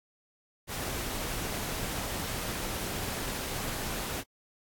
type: noise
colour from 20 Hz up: pink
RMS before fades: -35 dBFS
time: 0.67-4.24 s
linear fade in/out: 50 ms
effects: AAC 64 kbps